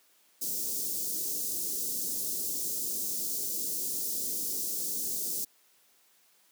white band-stop noise, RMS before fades -33 dBFS, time 0.41-5.45 s, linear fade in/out 10 ms, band 440 to 5300 Hz, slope 24 dB/octave, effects white hiss -65 dBFS RMS until 6.51 s + high-pass 200 Hz 12 dB/octave

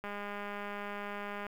click train, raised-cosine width 0.5 ms, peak -26 dBFS, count 292, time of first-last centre 0.04-1.466 s, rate 204 Hz, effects 9-bit

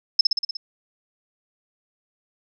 sine tone with echo, 5220 Hz, E8, 18 cents flat, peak -10 dBFS, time 0.19-0.21 s, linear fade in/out 5 ms, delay 60 ms, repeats 6, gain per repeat -3 dB, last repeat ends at 0.57 s, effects none

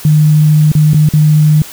sine tone with dropouts, 152.3 Hz, D#3, 37 cents flat, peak -4 dBFS, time 0.05-1.62 s, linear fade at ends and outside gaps 2 ms, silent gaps 0.718-0.751 / 0.934-0.944 / 1.089-1.136 s, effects white hiss -30 dBFS RMS until 1.72 s

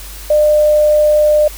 sine tone, 602 Hz, D5, 43 cents sharp, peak -7 dBFS, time 0.3-1.48 s, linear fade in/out 5 ms, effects added 50 Hz sine -30 dBFS peak until 1.57 s + white hiss -33 dBFS RMS until 1.57 s

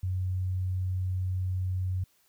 sine tone, 92.5 Hz, F#2, in tune, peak -27 dBFS, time 0.03-2.04 s, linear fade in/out 5 ms, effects white hiss -67 dBFS RMS until 2.28 s

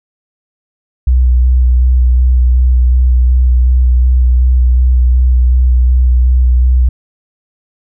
sine tone with vibrato, 62.3 Hz, B1, 16 cents sharp, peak -5 dBFS, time 1.07-6.89 s, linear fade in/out 5 ms, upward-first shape square, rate 2.7 Hz, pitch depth 16 cents each way, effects none

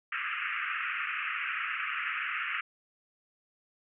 pink band-pass noise, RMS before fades -34 dBFS, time 0.12-2.61 s, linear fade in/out 5 ms, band 1200 to 2800 Hz, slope 96 dB/octave, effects none

